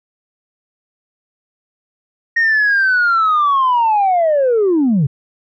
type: linear sweep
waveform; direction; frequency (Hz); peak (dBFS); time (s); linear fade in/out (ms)
sine; down; 1865 to 125.5; -9; 2.36-5.07; 10
effects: tanh soft clip ceiling -8 dBFS